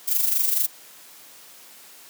violet noise with amplitude modulation, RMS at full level -19 dBFS, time 0.07-0.67 s, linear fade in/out 20 ms, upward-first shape sine, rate 24.5 Hz, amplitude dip 60%, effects white hiss -47 dBFS RMS until 2.09 s + high-pass 200 Hz 12 dB/octave

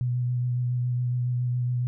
sine tone with vibrato, 123.47 Hz, B2, in tune, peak -23 dBFS, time 0.01-1.87 s, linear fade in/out 0 ms, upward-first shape sine, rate 7.2 Hz, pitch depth 17 cents each way, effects none

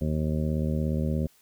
harmonic tone, 77 Hz, D#2, 17 cents flat, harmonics 1 / 2 / 3 / 4 / 5 / 6 / 7 / 8, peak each -29 / -28 / -30 / -41 / -38 / -44 / -37 / -46 dBFS, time 0.01-1.27 s, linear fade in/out 5 ms, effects white hiss -61 dBFS RMS until 1.41 s

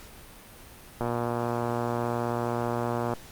click train, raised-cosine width 1 ms, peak -15 dBFS, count 254, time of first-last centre 1.01-3.136 s, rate 119 Hz, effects pink hiss -48 dBFS RMS until 3.31 s + Opus 48 kbps

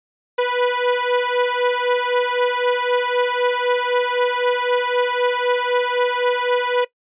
sawtooth beating tone pair, 490.3 / 494.2 Hz, B4 / B4, -13 / +1 cents, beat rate 3.9 Hz, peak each -16 dBFS, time 0.38-6.85 s, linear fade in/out 10 ms, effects noise-tail reverb RT60 0.1 s tail -19 dB re dry + resampled to 8000 Hz

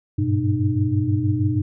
sine tone cluster, 97.2 / 103.5 / 122.2 / 304.4 Hz, G2 / G#2 / B2 / D#4, -14 / -5 / -18 / -38 cents, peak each -23 dBFS, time 0.18-1.62 s, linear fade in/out 10 ms, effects none

